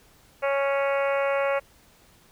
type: harmonic tone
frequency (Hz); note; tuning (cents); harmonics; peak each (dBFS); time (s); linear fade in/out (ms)
277.2; C#4; 0; 2 / 3 / 4 / 5 / 6 / 7 / 8 / 9 / 10; -23 / -33 / -32 / -33 / -39 / -37 / -35 / -39 / -42; 0.42-1.6; 20
effects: pink hiss -57 dBFS RMS until 2.31 s